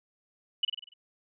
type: tone with echo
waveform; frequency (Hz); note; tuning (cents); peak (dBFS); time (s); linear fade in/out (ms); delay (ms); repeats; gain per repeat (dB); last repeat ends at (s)
sine; 2960; F#7; 0; -22; 0.63-0.65; 5; 48; 6; -5; 0.938
effects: none